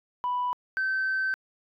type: tone pair in turn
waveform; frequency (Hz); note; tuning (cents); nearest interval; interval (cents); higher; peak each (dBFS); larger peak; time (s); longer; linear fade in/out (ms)
sine; 987.8 / 1543.2; B5 / G6; 0 / -28; minor sixth; 772; second; -24 / -23; second; 0.24-0.53 / 0.77-1.34; second; 0
effects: tanh soft clip ceiling -22 dBFS